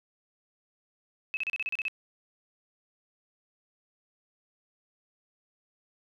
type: tone bursts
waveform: sine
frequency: 2587 Hz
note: E7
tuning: 33 cents flat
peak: -28 dBFS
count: 9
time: 1.34-1.882 s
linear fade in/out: 0 ms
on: 30 ms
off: 34 ms
effects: none